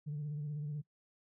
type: tone with vibrato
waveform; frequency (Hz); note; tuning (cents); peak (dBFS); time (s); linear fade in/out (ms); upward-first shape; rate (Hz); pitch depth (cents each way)
sine; 148.2; D3; +16; -35; 0.06-0.82; 20; sine; 16; 46
effects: noise-tail reverb RT60 0.1 s tail -22 dB re dry + tanh soft clip ceiling -34 dBFS